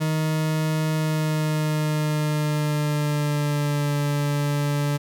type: tone with pitch glide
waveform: 40% pulse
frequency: 156.4 to 145.09 Hz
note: D#3 to D3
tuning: +9 to -21 cents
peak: -20 dBFS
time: 0-4.98 s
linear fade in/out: 20 ms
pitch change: -130 cents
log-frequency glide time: 0.95-3.96 s
effects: none